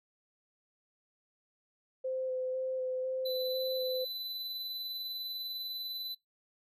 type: tone with vibrato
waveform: sine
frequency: 516 Hz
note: C5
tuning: 24 cents flat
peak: -32 dBFS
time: 2.04-4.05 s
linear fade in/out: 10 ms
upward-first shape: square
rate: 2 Hz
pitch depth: 11 cents each way
type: tone with tremolo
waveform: square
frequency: 4003 Hz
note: B7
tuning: 23 cents sharp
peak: -36 dBFS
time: 3.25-6.15 s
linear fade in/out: 10 ms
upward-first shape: sine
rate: 20 Hz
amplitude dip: 30%
effects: noise-tail reverb RT60 0.2 s tail -25 dB re dry